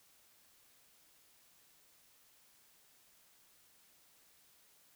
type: silence
effects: white hiss -67 dBFS RMS until 4.95 s